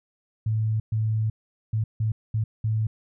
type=tone bursts at uneven times; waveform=sine; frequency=109.6 Hz; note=A2; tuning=6 cents flat; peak=-21 dBFS; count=6; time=0.46-0.8 / 0.92-1.3 / 1.73-1.84 / 2-2.12 / 2.34-2.44 / 2.64-2.87 s; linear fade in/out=5 ms; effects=none